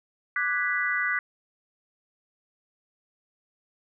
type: chord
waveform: sine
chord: G# half-diminished seventh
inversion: second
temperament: equal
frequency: 1174.7 / 1480 / 1661.2 / 1975.5 Hz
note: D6 / F#6 / G#6 / B6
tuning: 0 / 0 / 0 / 0 cents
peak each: -33 / -28 / -33 / -27 dBFS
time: 0.36-1.19 s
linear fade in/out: 2 ms
effects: none